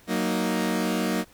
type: chord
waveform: sawtooth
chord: D# minor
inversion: first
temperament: equal with one note detuned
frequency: 186.5 / 233.1 / 311.1 Hz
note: F#3 / A#3 / D#4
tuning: +14 / 0 / 0 cents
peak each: -24 / -23 / -25 dBFS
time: 0.07-1.25 s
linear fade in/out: 50 ms
effects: pink hiss -55 dBFS RMS until 1.33 s